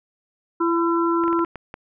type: harmonic tone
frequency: 336.8 Hz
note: E4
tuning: 37 cents sharp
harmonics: 1 / 3 / 4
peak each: -19 / -24 / -25 dBFS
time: 0.6-1.45 s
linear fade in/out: 10 ms
type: clicks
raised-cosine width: 0.5 ms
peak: -19 dBFS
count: 7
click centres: 1.238 / 1.28 / 1.329 / 1.392 / 1.448 / 1.557 / 1.741 s
effects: none